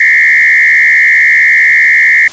sine tone with frequency modulation, 1975.5 Hz, B6, in tune, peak -3 dBFS, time 0-2.28 s, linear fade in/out 5 ms, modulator 75.5 Hz, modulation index 2.7, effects white hiss -28 dBFS RMS until 2.32 s + resampled to 16000 Hz

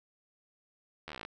slowing click train, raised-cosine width 0.3 ms, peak -25 dBFS, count 12, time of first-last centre 1.08-1.25 s, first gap 12 ms, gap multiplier 1.05, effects none

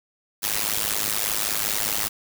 white noise with amplitude modulation, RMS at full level -21 dBFS, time 0.42-2.09 s, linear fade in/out 20 ms, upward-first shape sine, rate 105 Hz, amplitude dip 95%, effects none

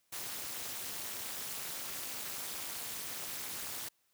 white noise with amplitude modulation, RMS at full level -37 dBFS, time 0.12-3.89 s, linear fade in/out 10 ms, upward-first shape sine, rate 230 Hz, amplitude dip 100%, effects white hiss -75 dBFS RMS until 4.13 s + high-pass 60 Hz 12 dB/octave

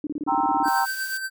sine tone bursts, 298.2 Hz, D4, 27 cents sharp, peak -25 dBFS, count 12, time 0.04-0.685 s, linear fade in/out 2 ms, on 29 ms, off 27 ms
sine chord, C dominant seventh, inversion second, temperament equal, 784 / 932.3 / 1046.5 / 1318.5 Hz, G5 / Bb5 / C6 / E6, 0 / 0 / 0 / 0 cents, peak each -23 / -23 / -29 / -29 dBFS, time 0.27-0.86 s, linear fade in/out 20 ms
square tone with tremolo, 1551 Hz, G6, 19 cents flat, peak -25 dBFS, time 0.63-1.3 s, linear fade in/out 50 ms, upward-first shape triangle, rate 8.3 Hz, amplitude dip 60%
blue noise, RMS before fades -38 dBFS, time 0.67-1.18 s, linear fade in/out 10 ms
effects none

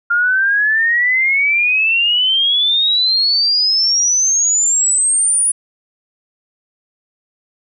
sine exponential sweep, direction up, 1396.9 to 9840 Hz, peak -11 dBFS, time 0.1-5.52 s, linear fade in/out 10 ms, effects none

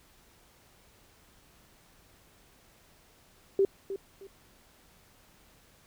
sine tone with echo, 391.3 Hz, G4, 3 cents flat, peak -20 dBFS, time 3.59-3.65 s, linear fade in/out 2 ms, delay 310 ms, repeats 2, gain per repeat -12 dB, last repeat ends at 4.27 s, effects pink hiss -61 dBFS RMS until 5.86 s

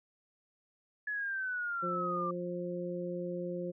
sine exponential sweep, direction down, 1710 to 1174.7 Hz, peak -33 dBFS, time 1.07-2.31 s, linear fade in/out 5 ms
harmonic tone, 176.7 Hz, F3, 21 cents sharp, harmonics 1 / 2 / 3, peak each -39 / -39 / -39 dBFS, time 1.82-3.72 s, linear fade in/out 20 ms
effects none

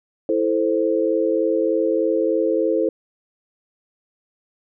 sine chord, A minor, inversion second, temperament equal, 329.6 / 440 / 523.3 Hz, E4 / A4 / C5, 0 / 0 / 0 cents, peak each -21 dBFS, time 0.29-2.89 s, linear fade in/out 2 ms, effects none

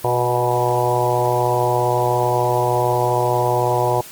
harmonic tone with a mistuned harmonic, 122.3 Hz, B2, 16 cents flat, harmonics 1 / 3 / 4 / 5 / 6 / 7 / 8, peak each -23 / -23 / -23 / -23 / -23 / -23 / -23 dBFS, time 0.04-4.01 s, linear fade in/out 5 ms, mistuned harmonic 5, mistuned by +18 cents, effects white hiss -38 dBFS RMS until 4.11 s + Opus 24 kbps

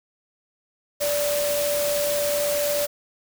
sine tone in noise, 582 Hz, D5, 16 cents flat, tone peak -22 dBFS, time 1-2.87 s, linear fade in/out 20 ms, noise white, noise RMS -28 dBFS, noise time 1-2.87 s, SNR +3 dB, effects none

